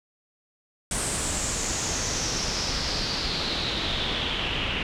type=noise with low-pass filter sweep; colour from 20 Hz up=pink; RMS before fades=-28 dBFS; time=0.91-4.83 s; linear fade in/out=2 ms; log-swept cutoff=8800 to 2800 Hz; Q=4.8; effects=none